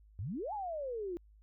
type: exponential two-way sweep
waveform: sine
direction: up then down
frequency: 82.41 to 879 to 334.5 Hz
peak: -36 dBFS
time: 0.19-1.17 s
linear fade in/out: 0 ms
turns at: 0.53 s
effects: added 52 Hz sine -58 dBFS peak until 1.42 s